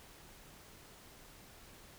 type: silence
effects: pink hiss -57 dBFS RMS until 1.98 s